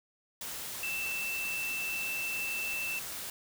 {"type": "tone in noise", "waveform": "sine", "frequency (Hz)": 2662, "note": "E7", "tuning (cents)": 16, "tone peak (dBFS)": -33, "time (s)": [0.83, 2.99], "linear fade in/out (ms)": 2, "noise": "white", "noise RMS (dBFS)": -40, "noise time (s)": [0.41, 3.3], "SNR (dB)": 4, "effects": []}